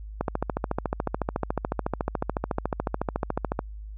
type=click train; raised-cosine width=1 ms; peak=-11 dBFS; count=48; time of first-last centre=0.21-3.591 s; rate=13.9 Hz; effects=added 52 Hz sine -36 dBFS peak until 3.97 s